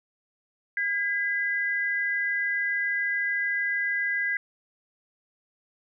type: tone pair together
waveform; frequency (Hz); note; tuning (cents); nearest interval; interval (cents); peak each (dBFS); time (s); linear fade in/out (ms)
sine; 1626.9 / 2000; G#6 / B6; -36 / +21; major third; 357; -27; 0.77-4.37; 2
effects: none